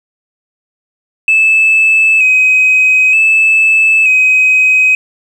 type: tone with vibrato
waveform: sine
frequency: 2572 Hz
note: E7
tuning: 43 cents flat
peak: -4 dBFS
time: 1.28-4.95 s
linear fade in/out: 2 ms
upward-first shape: square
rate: 0.54 Hz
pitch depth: 32 cents each way
effects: tanh soft clip ceiling -2 dBFS + 7-bit